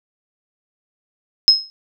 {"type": "tone with exponential decay", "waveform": "sine", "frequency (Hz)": 5150, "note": "E8", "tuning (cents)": -41, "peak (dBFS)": -3, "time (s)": [1.48, 1.7], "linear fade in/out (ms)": 0, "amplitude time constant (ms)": 46, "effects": []}